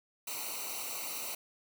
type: noise with comb filter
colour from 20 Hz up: white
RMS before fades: -39 dBFS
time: 0.27-1.35 s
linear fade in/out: 5 ms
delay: 0.59 ms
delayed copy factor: -1
effects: none